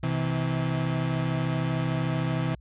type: tone pair together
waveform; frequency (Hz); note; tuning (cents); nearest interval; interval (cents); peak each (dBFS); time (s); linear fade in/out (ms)
35% pulse; 128.26 / 161.6; C3 / E3; -34 / -34; major third; 400; -26; 0.03-2.55; 5
effects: added 60 Hz sine -48 dBFS peak until 2.6 s + resampled to 8000 Hz